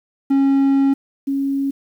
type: tone pair in turn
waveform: triangle / sine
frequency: 273.9 / 275.4 Hz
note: C#4 / C#4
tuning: -21 / -11 cents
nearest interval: unison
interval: 10 cents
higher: second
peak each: -10 / -17 dBFS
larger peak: first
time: 0.3-0.94 / 1.27-1.71 s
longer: first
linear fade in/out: 10 ms
effects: 8-bit